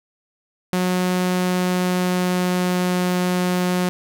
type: tone with pitch glide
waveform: sawtooth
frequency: 182 to 180.43 Hz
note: F#3 to F#3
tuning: -28 to -43 cents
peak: -14 dBFS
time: 0.73-3.89 s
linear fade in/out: 0 ms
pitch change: -15 cents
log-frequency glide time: 1.09-3.01 s
effects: none